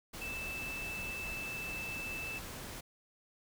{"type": "tone in noise", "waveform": "sine", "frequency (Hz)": 2637, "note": "E7", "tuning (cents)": 0, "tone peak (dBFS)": -39, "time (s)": [0.21, 2.39], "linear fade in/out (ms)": 10, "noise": "pink", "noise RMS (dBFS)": -45, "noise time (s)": [0.13, 2.81], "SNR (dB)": 3, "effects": []}